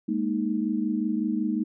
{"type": "chord", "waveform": "sine", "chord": "Ab suspended second", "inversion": "none", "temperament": "equal", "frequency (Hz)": [207.7, 233.1, 311.1], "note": ["Ab3", "Bb3", "Eb4"], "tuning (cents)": [0, 0, 0], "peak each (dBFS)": -28, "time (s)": [0.08, 1.64], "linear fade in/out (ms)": 10, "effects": []}